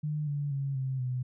sine tone with pitch steps, 150.8 / 144.32 / 138.12 / 132.19 / 126.51 Hz, D3 / D3 / C#3 / C3 / B2, +46 / -30 / -6 / +18 / +42 cents, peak -29 dBFS, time 0.03-1.23 s, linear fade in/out 10 ms, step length 240 ms, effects none

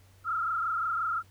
sine tone with frequency modulation, 1333 Hz, E6, 19 cents sharp, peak -27 dBFS, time 0.24-1.23 s, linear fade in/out 50 ms, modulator 25.7 Hz, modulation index 2.7, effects added 95 Hz sine -56 dBFS peak until 1.3 s + pink hiss -63 dBFS RMS until 1.3 s

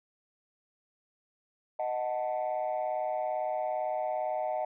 sine chord, D# diminished, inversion none, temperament equal, 622.3 / 740 / 880 Hz, D#5 / F#5 / A5, 0 / 0 / 0 cents, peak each -31 / -32 / -36 dBFS, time 1.79-4.65 s, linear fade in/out 5 ms, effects tanh soft clip ceiling -24 dBFS

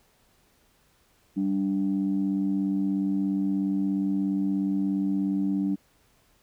sine tone pair together, 194.55 / 291.5 Hz, G3 / D4, -13 / -13 cents, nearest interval perfect fifth, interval 700 cents, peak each -25 dBFS, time 1.36-5.76 s, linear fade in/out 20 ms, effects tanh soft clip ceiling -17 dBFS + pink hiss -64 dBFS RMS until 6.42 s

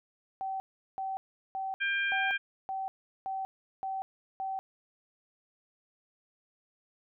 sine tone bursts, 769 Hz, G5, 33 cents flat, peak -32 dBFS, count 8, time 0.41-4.59 s, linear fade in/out 0 ms, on 190 ms, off 380 ms
harmonic tone, 797 Hz, G5, 28 cents sharp, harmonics 2 / 3 / 4, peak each -29 / -33 / -39 dBFS, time 1.8-2.38 s, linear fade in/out 20 ms
effects none

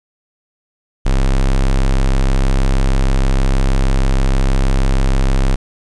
square tone, 33.17 Hz, C1, 25 cents sharp, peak -11 dBFS, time 1.05-5.56 s, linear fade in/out 10 ms, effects resampled to 22050 Hz + 8-bit

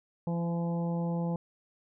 harmonic tone with a mistuned harmonic, 170 Hz, F3, 46 cents flat, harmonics 1 / 2 / 3 / 4 / 5 / 6, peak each -29 / -42 / -38 / -46 / -42 / -52 dBFS, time 0.27-1.36 s, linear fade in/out 2 ms, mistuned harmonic 2, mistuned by -16 cents, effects none

